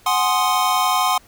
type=chord; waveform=square; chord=Ab dominant seventh; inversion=third; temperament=equal; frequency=740 / 830.6 / 1046.5 / 1244.5 Hz; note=Gb5 / Ab5 / C6 / Eb6; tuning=0 / 0 / 0 / 0 cents; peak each=-22 / -25 / -20 / -24 dBFS; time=0.06-1.18 s; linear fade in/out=5 ms; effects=pink hiss -51 dBFS RMS until 1.27 s